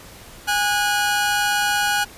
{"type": "tone pair together", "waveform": "sawtooth", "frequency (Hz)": [820, 1461.1], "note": ["G#5", "F#6"], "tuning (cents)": [-22, -22], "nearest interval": "minor seventh", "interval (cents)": 1000, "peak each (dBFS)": -17, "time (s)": [0.47, 2.05], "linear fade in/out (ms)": 20, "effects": ["pink hiss -42 dBFS RMS until 2.17 s", "resampled to 32000 Hz"]}